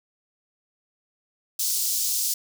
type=high-pass noise; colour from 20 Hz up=pink; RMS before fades=-25 dBFS; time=1.59-2.34 s; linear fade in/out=5 ms; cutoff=4900 Hz; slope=24 dB/octave; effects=none